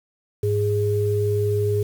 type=tone pair together; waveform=sine; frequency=103.83 / 414.2 Hz; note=G#2 / G#4; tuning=0 / -5 cents; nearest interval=2 octaves; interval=2395 cents; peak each=-21 / -21 dBFS; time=0.43-1.83 s; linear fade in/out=5 ms; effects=7-bit